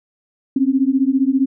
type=beating tone pair; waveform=sine; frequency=260 / 275 Hz; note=C4 / C#4; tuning=-11 / -14 cents; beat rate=15 Hz; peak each=-16 dBFS; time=0.56-1.46 s; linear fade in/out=5 ms; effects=none